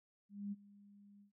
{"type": "tone with ADSR envelope", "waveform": "sine", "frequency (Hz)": 202.4, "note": "G#3", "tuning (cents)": -44, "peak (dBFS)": -38, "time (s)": [0.29, 1.32], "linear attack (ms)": 230, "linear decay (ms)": 31, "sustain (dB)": -21, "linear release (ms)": 110, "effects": []}